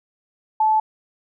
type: tone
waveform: sine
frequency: 869 Hz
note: A5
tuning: 22 cents flat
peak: -14 dBFS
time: 0.6-0.8 s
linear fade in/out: 5 ms
effects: none